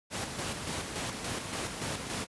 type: noise with tremolo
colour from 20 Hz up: pink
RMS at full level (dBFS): -34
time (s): 0.1-2.27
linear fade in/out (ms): 50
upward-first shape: square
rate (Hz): 3.5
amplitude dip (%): 40
effects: high-pass 80 Hz 12 dB/octave + resampled to 24000 Hz